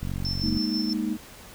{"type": "click train", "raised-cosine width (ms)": 5, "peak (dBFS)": -19, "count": 26, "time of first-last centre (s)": [0.03, 0.57], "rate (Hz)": 46.3}
{"type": "tone with tremolo", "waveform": "sine", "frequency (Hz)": 5330, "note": "E8", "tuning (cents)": 18, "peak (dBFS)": -28, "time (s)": [0.25, 0.93], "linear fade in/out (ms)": 0, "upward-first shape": "square", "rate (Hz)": 6.2, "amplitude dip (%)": 45}
{"type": "chord", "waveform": "sine", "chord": "Ab suspended second", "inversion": "none", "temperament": "equal", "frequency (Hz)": [207.7, 233.1, 311.1], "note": ["Ab3", "Bb3", "Eb4"], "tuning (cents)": [0, 0, 0], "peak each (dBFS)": -29, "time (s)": [0.41, 1.18], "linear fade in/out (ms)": 50}
{"effects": ["pink hiss -46 dBFS RMS until 1.54 s"]}